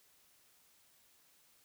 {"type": "silence", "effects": ["white hiss -68 dBFS RMS until 1.64 s"]}